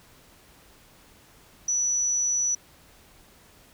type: tone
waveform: sine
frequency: 5920 Hz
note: F#8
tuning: in tune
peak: -22 dBFS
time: 1.68-2.55 s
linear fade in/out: 5 ms
effects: pink hiss -55 dBFS RMS until 3.73 s